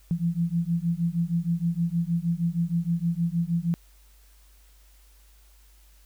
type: beating tone pair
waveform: sine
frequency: 166.3 / 172.7 Hz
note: E3 / F3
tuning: +16 / -19 cents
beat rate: 6.4 Hz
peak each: -26 dBFS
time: 0.11-3.74 s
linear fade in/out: 0 ms
effects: added 50 Hz sine -53 dBFS peak until 6.05 s + white hiss -61 dBFS RMS until 6.05 s